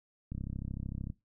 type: click train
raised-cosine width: 5 ms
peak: -26 dBFS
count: 27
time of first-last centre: 0.32-1.101 s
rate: 33.3 Hz
effects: noise-tail reverb RT60 0.2 s tail -18 dB re dry